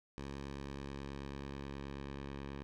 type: tone with low-pass filter sweep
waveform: 10% pulse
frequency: 69.3 Hz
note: C#2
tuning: in tune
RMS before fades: -45 dBFS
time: 0.18-2.63 s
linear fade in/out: 0 ms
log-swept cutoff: 6100 to 3500 Hz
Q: 0.83
effects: 12-bit